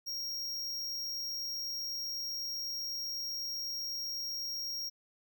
square tone, 5588 Hz, F8, in tune, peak -36 dBFS, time 0.06-4.9 s, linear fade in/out 20 ms, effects none

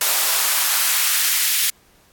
white noise with high-pass filter sweep, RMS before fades -18 dBFS, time 0.01-1.7 s, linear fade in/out 2 ms, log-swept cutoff 600 to 2300 Hz, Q 1, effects pink hiss -55 dBFS RMS until 2.12 s + AAC 64 kbps

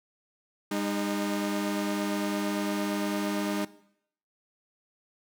sawtooth tone pair together, 202 / 307.4 Hz, G#3 / D#4, -48 / -21 cents, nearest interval perfect fifth, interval 727 cents, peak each -27 dBFS, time 0.71-3.65 s, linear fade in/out 5 ms, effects noise-tail reverb RT60 0.7 s tail -18 dB re dry

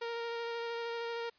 sawtooth tone with vibrato, 466.2 Hz, A#4, in tune, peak -32 dBFS, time 0.01-1.3 s, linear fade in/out 10 ms, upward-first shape square, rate 13 Hz, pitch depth 9 cents each way, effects white hiss -68 dBFS RMS until 1.38 s + resampled to 11025 Hz

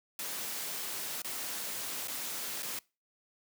white noise with dropouts, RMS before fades -38 dBFS, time 0.19-2.79 s, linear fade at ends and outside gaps 2 ms, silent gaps 1.22-1.245 / 2.074-2.081 / 2.624-2.629 s, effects noise-tail reverb RT60 0.3 s tail -24 dB re dry + high-pass 150 Hz 12 dB/octave

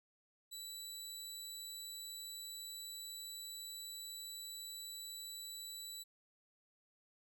20% pulse tone, 3951 Hz, B7, in tune, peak -40 dBFS, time 0.51-6.04 s, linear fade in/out 20 ms, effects none

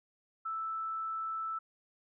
sine tone, 1318.5 Hz, E6, in tune, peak -34 dBFS, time 0.45-1.59 s, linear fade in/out 10 ms, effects none

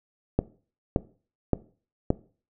click train, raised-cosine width 2 ms, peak -7 dBFS, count 4, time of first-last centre 0.39-2.104 s, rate 1.75 Hz, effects noise-tail reverb RT60 0.4 s tail -19 dB re dry

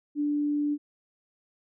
sine tone, 293.2 Hz, D4, 3 cents flat, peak -24 dBFS, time 0.15-0.78 s, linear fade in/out 50 ms, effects none

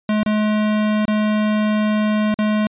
square tone with dropouts, 212.8 Hz, G#3, 42 cents sharp, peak -16 dBFS, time 0.09-2.67 s, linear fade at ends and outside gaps 2 ms, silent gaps 0.232-0.261 / 1.054-1.08 / 2.342-2.388 s, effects resampled to 8000 Hz

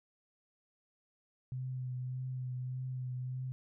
sine tone with vibrato, 127.6 Hz, C3, 43 cents flat, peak -36 dBFS, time 1.52-3.52 s, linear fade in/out 0 ms, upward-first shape triangle, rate 1.7 Hz, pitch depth 25 cents each way, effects none

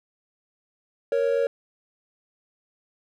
triangle tone pair together, 466.2 / 554.4 Hz, A#4 / C#5, 0 / 0 cents, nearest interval minor third, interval 300 cents, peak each -21 dBFS, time 1.12-1.47 s, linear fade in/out 2 ms, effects none

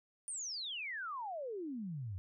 sine exponential sweep, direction down, 9390 to 87.31 Hz, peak -39 dBFS, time 0.28-2.18 s, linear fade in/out 0 ms, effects none

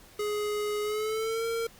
square tone with pitch glide, 418.1 to 458.6 Hz, G#4 to A#4, +12 to -28 cents, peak -29 dBFS, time 0.19-1.67 s, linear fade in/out 5 ms, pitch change +160 cents, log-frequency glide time 0.82-1.46 s, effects pink hiss -54 dBFS RMS until 1.79 s + Opus 48 kbps

